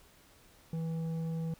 sine tone with tanh clipping, 163.2 Hz, E3, 17 cents flat, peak -34 dBFS, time 0.73-1.54 s, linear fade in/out 2 ms, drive 8 dB, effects pink hiss -61 dBFS RMS until 1.59 s

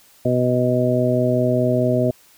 harmonic tone, 124.8 Hz, B2, 19 cents sharp, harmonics 1 / 2 / 3 / 4 / 5, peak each -21 / -21 / -23 / -25 / -20 dBFS, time 0.25-2.11 s, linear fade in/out 5 ms, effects white hiss -52 dBFS RMS until 2.37 s

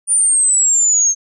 sine exponential sweep, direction down, 9400 to 6370 Hz, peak -10 dBFS, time 0.07-1.15 s, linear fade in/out 50 ms, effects none

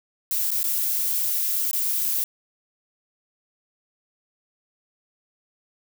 violet noise with dropouts, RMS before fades -24 dBFS, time 0.31-2.24 s, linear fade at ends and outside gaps 1 ms, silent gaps 0.506-0.515 / 0.631-0.64 / 1.712-1.731 s, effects none

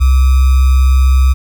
sine tone with sample-and-hold, 65.41 Hz, C2, in tune, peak -5 dBFS, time 0-1.34 s, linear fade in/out 20 ms, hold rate 1225 Hz, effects none

